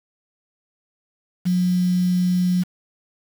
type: tone with quantisation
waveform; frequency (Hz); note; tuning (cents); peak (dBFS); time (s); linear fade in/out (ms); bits
sine; 180.3; F#3; -45; -16; 1.45-2.64; 20; 6
effects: none